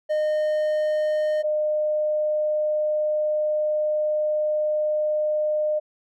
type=tone pair in turn; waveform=triangle / sine; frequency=612 / 608.1 Hz; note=D#5 / D#5; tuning=-29 / -40 cents; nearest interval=unison; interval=11 cents; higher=first; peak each=-18 / -20 dBFS; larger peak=first; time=0.09-1.43 / 1.43-5.8 s; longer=second; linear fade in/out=20 ms; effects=none